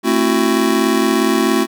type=chord; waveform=square; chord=F# half-diminished seventh; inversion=first; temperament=just; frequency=222 / 266.4 / 333 / 370 Hz; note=A3 / C4 / E4 / F#4; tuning=+16 / +31 / +18 / 0 cents; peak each=-19 dBFS; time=0.03-1.67 s; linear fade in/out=50 ms; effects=none